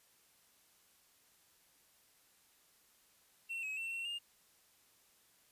triangle tone with pitch steps, 2711 / 2555 / 2698 / 2718 / 2821 Hz, E7 / D#7 / E7 / F7 / F7, +48 / +45 / +40 / -48 / +17 cents, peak -37 dBFS, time 3.49-4.19 s, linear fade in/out 20 ms, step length 140 ms, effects white hiss -69 dBFS RMS until 5.51 s + resampled to 32000 Hz

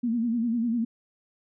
sine tone with vibrato, 233.1 Hz, A#3, in tune, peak -23 dBFS, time 0.03-0.85 s, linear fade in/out 10 ms, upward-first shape sine, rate 10 Hz, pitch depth 84 cents each way, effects none

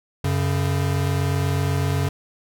square tone pair together, 92.5 / 140.55 Hz, F#2 / C#3, 0 / +24 cents, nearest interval perfect fifth, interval 724 cents, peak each -23 dBFS, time 0.24-2.09 s, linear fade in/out 5 ms, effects none

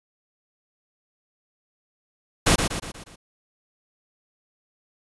pink noise with echo, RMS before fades -17 dBFS, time 2.46-2.56 s, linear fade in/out 10 ms, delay 120 ms, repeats 5, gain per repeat -6 dB, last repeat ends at 3.16 s, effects resampled to 24000 Hz

